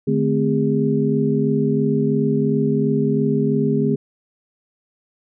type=tone cluster; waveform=sine; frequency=148.7 / 215.1 / 258 / 406.9 Hz; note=D3 / A3 / C4 / G#4; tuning=+22 / -39 / -24 / -35 cents; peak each=-21 dBFS; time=0.07-3.96 s; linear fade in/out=10 ms; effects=none